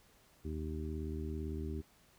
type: harmonic tone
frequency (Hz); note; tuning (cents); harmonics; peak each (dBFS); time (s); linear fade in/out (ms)
77.78; D#2; 0; 1 / 2 / 3 / 4 / 5; -39 / -47 / -45 / -46 / -46; 0.44-1.82; 20
effects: pink hiss -66 dBFS RMS until 2.18 s